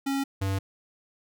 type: tone pair in turn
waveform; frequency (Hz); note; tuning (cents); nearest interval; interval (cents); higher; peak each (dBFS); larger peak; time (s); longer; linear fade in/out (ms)
square; 274.3 / 96.98; C#4 / G2; -18 / -18; octave + tritone; 1800; first; -26; neither; 0.06-0.24 / 0.41-0.59; neither; 10
effects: none